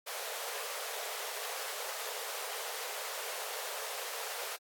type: high-pass noise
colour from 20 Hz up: pink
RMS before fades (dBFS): -40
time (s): 0.06-4.57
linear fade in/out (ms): 20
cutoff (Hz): 420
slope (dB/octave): 96
effects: AAC 64 kbps